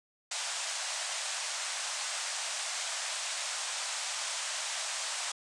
white band-pass noise, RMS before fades -36 dBFS, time 0.31-5.32 s, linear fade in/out 5 ms, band 590 to 8800 Hz, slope 48 dB/octave, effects resampled to 24000 Hz

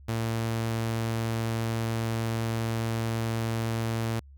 sawtooth tone, 113.7 Hz, A#2, 43 cents flat, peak -23 dBFS, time 0.08-4.2 s, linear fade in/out 10 ms, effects added 69 Hz sine -47 dBFS peak until 4.37 s

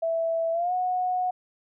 sine tone with pitch glide, 659.3 to 731.5 Hz, E5 to F#5, 0 to -20 cents, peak -23 dBFS, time 0.02-1.31 s, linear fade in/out 10 ms, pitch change +180 cents, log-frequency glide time 0.52-0.73 s, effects none

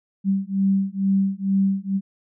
sine beating tone pair, 193.6 / 195.8 Hz, G3 / G3, -21 / -2 cents, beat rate 2.2 Hz, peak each -21 / -21 dBFS, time 0.24-2.01 s, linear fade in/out 50 ms, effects none

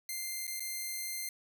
5% pulse tone with dropouts, 2093 Hz, C7, in tune, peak -26 dBFS, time 0.09-1.29 s, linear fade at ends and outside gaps 2 ms, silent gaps 0.469-0.477 / 0.597-0.604 s, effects none

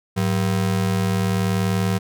square ring-modulated tone, 145 Hz, D3, 22 cents flat, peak -16 dBFS, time 0.16-1.99 s, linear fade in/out 20 ms, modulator 40.3 Hz, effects none

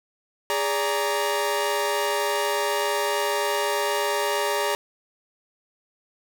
sawtooth tone cluster, 411.8 / 576 / 932 Hz, G#4 / D5 / A#5, -15 / -34 / -1 cents, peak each -23 dBFS, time 0.5-4.75 s, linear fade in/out 0 ms, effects none

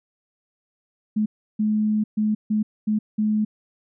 sine tone bursts at uneven times, 213.6 Hz, G#3, 49 cents sharp, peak -18 dBFS, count 6, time 1.16-1.26 / 1.59-2.04 / 2.17-2.35 / 2.5-2.63 / 2.87-2.99 / 3.18-3.45 s, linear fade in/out 10 ms, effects none

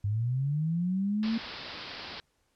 sine linear sweep, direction up, 98.1 to 230.6 Hz, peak -26 dBFS, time 0.04-1.38 s, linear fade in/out 5 ms
white low-pass noise, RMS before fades -42 dBFS, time 1.23-2.2 s, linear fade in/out 0 ms, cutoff 5100 Hz, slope 96 dB/octave
effects pink hiss -73 dBFS RMS until 2.55 s + low-pass 11000 Hz 12 dB/octave

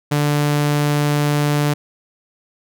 sawtooth tone, 146.83 Hz, D3, in tune, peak -11 dBFS, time 0.11-1.74 s, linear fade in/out 10 ms, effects none

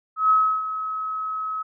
sine tone with ADSR envelope, 1282 Hz, E6, 49 cents flat, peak -13 dBFS, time 0.16-1.63 s, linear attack 140 ms, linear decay 320 ms, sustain -12 dB, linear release 14 ms, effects none

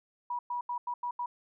sine tone bursts at uneven times, 970 Hz, B5, 31 cents flat, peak -31 dBFS, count 6, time 0.3-0.39 / 0.5-0.61 / 0.69-0.78 / 0.87-0.94 / 1.03-1.11 / 1.19-1.26 s, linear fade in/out 5 ms, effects none

